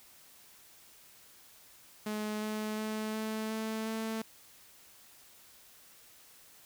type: tone with pitch steps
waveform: sawtooth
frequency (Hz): 212.7 / 214.6 / 216.4 / 218.3 / 220.2 / 222.1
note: G#3 / A3 / A3 / A3 / A3 / A3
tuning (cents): +42 / -43 / -29 / -13 / +2 / +16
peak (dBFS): -30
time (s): 2.06-4.22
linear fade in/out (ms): 5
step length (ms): 360
effects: white hiss -58 dBFS RMS until 6.65 s

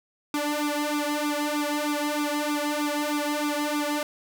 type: tone with flanger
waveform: sawtooth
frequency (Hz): 295.6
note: D4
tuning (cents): +11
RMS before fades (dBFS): -27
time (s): 0.34-4.03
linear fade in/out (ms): 2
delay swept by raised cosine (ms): 0.82 to 2.42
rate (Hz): 3.2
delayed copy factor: +0.85
effects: none

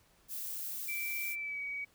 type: noise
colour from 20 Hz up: violet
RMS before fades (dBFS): -40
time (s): 0.28-1.36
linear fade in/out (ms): 50
type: tone with pitch glide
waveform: sine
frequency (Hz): 2332 to 2264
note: D7 to C#7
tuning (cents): -13 to +36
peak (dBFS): -36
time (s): 0.88-1.85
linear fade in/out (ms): 10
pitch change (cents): -51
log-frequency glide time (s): 1.38-1.61
effects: pink hiss -67 dBFS RMS until 1.94 s

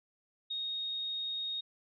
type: tone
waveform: sine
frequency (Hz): 3729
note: A#7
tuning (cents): 0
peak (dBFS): -34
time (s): 0.5-1.61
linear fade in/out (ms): 10
effects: none

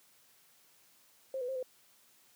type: tone with pitch steps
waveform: sine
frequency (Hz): 530 / 494.4 / 529 / 510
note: C5 / B4 / C5 / C5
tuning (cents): +22 / +2 / +19 / -44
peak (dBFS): -34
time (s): 1.34-1.628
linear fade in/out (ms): 2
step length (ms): 72
effects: white hiss -65 dBFS RMS until 2.35 s + high-pass 100 Hz 12 dB/octave

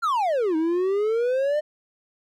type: exponential two-way sweep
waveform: triangle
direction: down then up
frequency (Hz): 1428 to 311.1 to 613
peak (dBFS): -18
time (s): 0.02-1.61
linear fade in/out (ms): 20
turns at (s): 0.56
effects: none

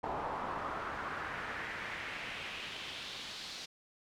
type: noise with band-pass filter sweep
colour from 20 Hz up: brown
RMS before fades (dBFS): -41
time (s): 0.03-3.66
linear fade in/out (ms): 10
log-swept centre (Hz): 860 to 4600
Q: 2.2
effects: none

